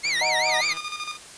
25% pulse tone with vibrato, 2100 Hz, C7, 6 cents sharp, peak -18 dBFS, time 0.03-0.74 s, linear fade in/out 20 ms, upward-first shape triangle, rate 5.1 Hz, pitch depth 250 cents each way
click train, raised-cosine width 0.3 ms, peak -25 dBFS, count 119, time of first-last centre 0.05-0.774 s, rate 163 Hz
sine chord, D# minor, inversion none, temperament equal, 622.3 / 740 / 932.3 Hz, D#5 / F#5 / A#5, 0 / 0 / 0 cents, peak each -28 dBFS, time 0.21-0.61 s, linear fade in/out 2 ms
15% pulse tone with tremolo, 1217 Hz, D#6, 39 cents flat, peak -22 dBFS, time 0.46-1.18 s, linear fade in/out 50 ms, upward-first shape square, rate 13 Hz, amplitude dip 60%
effects white hiss -43 dBFS RMS until 1.37 s + resampled to 22050 Hz

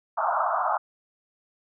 pink band-pass noise, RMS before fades -25 dBFS, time 0.17-0.78 s, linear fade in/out 10 ms, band 630 to 1400 Hz, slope 96 dB/octave, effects none

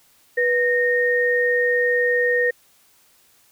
sine tone pair together, 489.4 / 1847.7 Hz, B4 / A#6, -16 / -16 cents, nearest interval octave + major seventh, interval 2300 cents, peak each -19 dBFS, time 0.37-2.51 s, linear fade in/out 10 ms, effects white hiss -57 dBFS RMS until 3.51 s

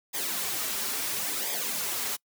white noise with flanger, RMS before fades -31 dBFS, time 0.13-2.17 s, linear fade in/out 20 ms, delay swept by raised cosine 0.7 to 6.3 ms, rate 0.73 Hz, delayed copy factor -0.7, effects noise-tail reverb RT60 0.1 s tail -26 dB re dry + high-pass 150 Hz 12 dB/octave

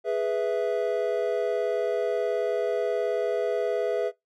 triangle chord, E major, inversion first, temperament equal, 415.3 / 493.9 / 659.3 Hz, G#4 / B4 / E5, 0 / 0 / 0 cents, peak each -26 dBFS, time 0.04-4.12 s, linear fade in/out 50 ms, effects noise-tail reverb RT60 0.2 s tail -24 dB re dry

